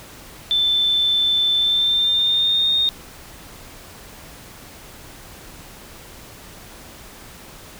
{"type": "tone with pitch glide", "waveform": "sine", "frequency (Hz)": [3533, 3685], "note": ["A7", "A#7"], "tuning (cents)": [6, -21], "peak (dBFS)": -15, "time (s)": [0.51, 2.89], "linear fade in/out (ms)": 0, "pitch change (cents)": 73, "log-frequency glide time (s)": [1.57, 2.77], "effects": ["pink hiss -41 dBFS RMS until 7.79 s"]}